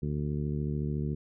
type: harmonic tone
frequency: 73.8 Hz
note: D2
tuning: 9 cents sharp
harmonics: 1 / 2 / 3 / 4 / 5 / 6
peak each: -36 / -31 / -36 / -43 / -40 / -46 dBFS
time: 0.02-1.15 s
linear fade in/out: 10 ms
effects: none